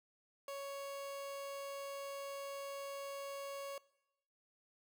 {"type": "tone", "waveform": "30% pulse", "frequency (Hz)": 556, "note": "C#5", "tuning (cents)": 5, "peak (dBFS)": -40, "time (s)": [0.48, 3.78], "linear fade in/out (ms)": 2, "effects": ["noise-tail reverb RT60 0.9 s tail -22 dB re dry"]}